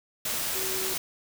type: tone in noise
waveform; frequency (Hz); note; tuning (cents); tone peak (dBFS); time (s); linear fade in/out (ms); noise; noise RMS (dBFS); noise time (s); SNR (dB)
sine; 378.2; F#4; +38; -35; 0.55-0.94; 5; white; -30; 0.25-0.98; -8
effects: none